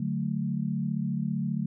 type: chord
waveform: sine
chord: D major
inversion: none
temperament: equal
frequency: 146.83 / 185 / 220 Hz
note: D3 / F#3 / A3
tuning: 0 / 0 / 0 cents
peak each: -31 dBFS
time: 0-1.66 s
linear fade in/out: 5 ms
effects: none